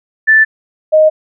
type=tone pair in turn; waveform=sine; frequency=1760 / 622.3 Hz; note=A6 / D#5; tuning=0 / 0 cents; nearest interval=octave + tritone; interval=1800 cents; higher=first; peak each=-4 dBFS; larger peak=neither; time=0.27-0.45 / 0.92-1.1 s; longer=neither; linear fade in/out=20 ms; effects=none